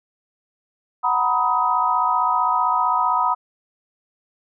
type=chord; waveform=sine; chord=B major seventh; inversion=second; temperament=equal with one note detuned; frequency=740 / 932.3 / 987.8 / 1258.2 Hz; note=F#5 / A#5 / B5 / D#6; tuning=0 / 0 / 0 / +19 cents; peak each=-25 / -24 / -20 / -21 dBFS; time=1.03-3.35 s; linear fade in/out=20 ms; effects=none